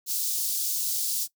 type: high-pass noise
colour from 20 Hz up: white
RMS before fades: -28 dBFS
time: 0.06-1.28 s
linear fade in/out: 50 ms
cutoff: 4300 Hz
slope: 24 dB/octave
effects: noise-tail reverb RT60 0.1 s tail -19 dB re dry